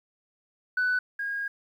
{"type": "tone pair in turn", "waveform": "sine", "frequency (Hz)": [1494, 1631.8], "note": ["F#6", "G#6"], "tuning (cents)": [16, -31], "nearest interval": "major second", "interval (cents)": 153, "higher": "second", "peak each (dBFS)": [-21, -28], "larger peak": "first", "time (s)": [[0.77, 0.99], [1.19, 1.48]], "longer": "second", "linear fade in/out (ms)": 5, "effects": ["tanh soft clip ceiling -20 dBFS", "10-bit"]}